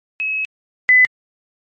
sine tone pair in turn, 2569 / 2007 Hz, E7 / B6, -45 / +27 cents, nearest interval major third, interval 428 cents, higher first, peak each -18 / -7 dBFS, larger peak second, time 0.2-0.45 / 0.89-1.05 s, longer first, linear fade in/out 0 ms, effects MP3 32 kbps

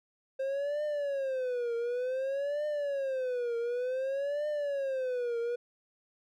triangle tone with vibrato, 529 Hz, C5, 19 cents sharp, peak -28 dBFS, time 0.39-5.56 s, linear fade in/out 10 ms, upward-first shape triangle, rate 0.55 Hz, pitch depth 230 cents each way, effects none

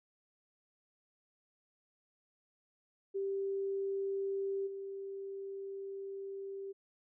sine tone with level steps, 392 Hz, G4, in tune, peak -33 / -40 dBFS, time 3.14-6.73 s, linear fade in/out 20 ms, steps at 4.66 s, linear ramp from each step 20 ms, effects none

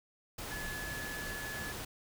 sine tone in noise, 1712 Hz, A6, 48 cents flat, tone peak -41 dBFS, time 0.51-1.72 s, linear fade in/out 5 ms, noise pink, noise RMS -42 dBFS, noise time 0.38-1.85 s, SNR -2 dB, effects none

